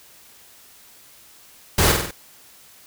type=noise with echo; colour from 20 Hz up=pink; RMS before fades=-17 dBFS; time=1.78-1.92 s; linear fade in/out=5 ms; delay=48 ms; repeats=4; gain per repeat=-4 dB; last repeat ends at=2.112 s; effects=white hiss -49 dBFS RMS until 2.86 s